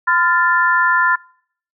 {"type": "chord", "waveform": "sine", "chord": "F major", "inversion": "second", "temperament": "equal with one note detuned", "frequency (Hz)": [1020.2, 1396.9, 1760], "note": ["C6", "F6", "A6"], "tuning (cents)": [-44, 0, 0], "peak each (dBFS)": -16, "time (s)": [0.07, 1.16], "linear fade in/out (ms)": 10, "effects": ["noise-tail reverb RT60 0.6 s tail -25 dB re dry"]}